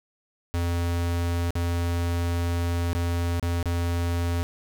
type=tone with dropouts; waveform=square; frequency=86 Hz; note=F2; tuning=26 cents flat; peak=-24 dBFS; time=0.54-4.43 s; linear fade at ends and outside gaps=0 ms; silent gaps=1.506-1.554 / 2.931-2.95 / 3.397-3.427 / 3.628-3.657 s; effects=none